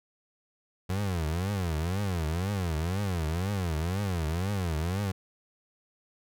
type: tone with vibrato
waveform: 30% pulse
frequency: 88.7 Hz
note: F2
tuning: 27 cents sharp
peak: -25 dBFS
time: 0.89-5.12 s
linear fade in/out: 10 ms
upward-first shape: triangle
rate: 2 Hz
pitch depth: 290 cents each way
effects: none